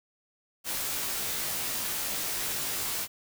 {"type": "noise with comb filter", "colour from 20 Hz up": "white", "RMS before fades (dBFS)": -32, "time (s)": [0.64, 3.08], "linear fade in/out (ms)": 50, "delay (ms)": 17, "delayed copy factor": -0.7, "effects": []}